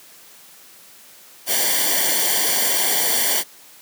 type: noise with comb filter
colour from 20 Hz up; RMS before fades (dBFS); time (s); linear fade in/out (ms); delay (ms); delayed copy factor
white; -19; 1.46-3.44; 50; 0.77; -0.9
effects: white hiss -46 dBFS RMS until 3.81 s + high-pass 150 Hz 12 dB/octave